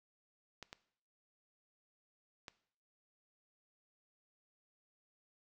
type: clicks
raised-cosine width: 0.2 ms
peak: -29 dBFS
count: 3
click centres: 0.627 / 0.729 / 2.482 s
effects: noise-tail reverb RT60 0.6 s tail -18 dB re dry